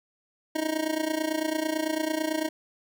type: tone with amplitude modulation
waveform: 25% pulse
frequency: 313.9 Hz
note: D#4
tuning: 15 cents sharp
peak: -19 dBFS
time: 0.55-2.49 s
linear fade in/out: 10 ms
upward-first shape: sine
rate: 29 Hz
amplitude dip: 80%
effects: none